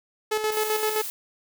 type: tone with tremolo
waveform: sawtooth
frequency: 430.6 Hz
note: A4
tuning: 37 cents flat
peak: -18 dBFS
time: 0.31-1.02 s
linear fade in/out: 10 ms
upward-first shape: square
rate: 7.7 Hz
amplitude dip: 50%
type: noise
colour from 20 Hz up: blue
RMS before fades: -33 dBFS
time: 0.52-1.1 s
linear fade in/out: 0 ms
effects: none